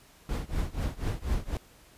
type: noise with tremolo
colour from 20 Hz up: brown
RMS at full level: -27 dBFS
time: 0.29-1.57 s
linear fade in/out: 2 ms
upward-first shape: triangle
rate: 4.1 Hz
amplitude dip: 100%
effects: pink hiss -57 dBFS RMS until 1.97 s + resampled to 32000 Hz